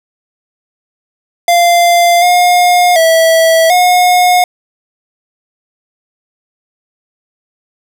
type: tone with pitch steps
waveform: square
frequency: 693 / 713 / 653 / 721 Hz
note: F5 / F5 / E5 / F#5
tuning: -14 / +36 / -17 / -45 cents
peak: -6 dBFS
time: 1.48-4.44 s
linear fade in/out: 2 ms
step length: 740 ms
effects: none